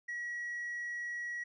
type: tone with tanh clipping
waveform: triangle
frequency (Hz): 1918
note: A#6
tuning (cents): +49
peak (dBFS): -37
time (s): 0.08-1.44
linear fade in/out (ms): 10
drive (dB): 6
effects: none